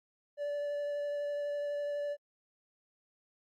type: tone with vibrato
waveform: triangle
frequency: 580 Hz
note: D5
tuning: 22 cents flat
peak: -31 dBFS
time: 0.37-2.17 s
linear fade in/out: 50 ms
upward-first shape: triangle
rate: 12 Hz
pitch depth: 11 cents each way
effects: AAC 64 kbps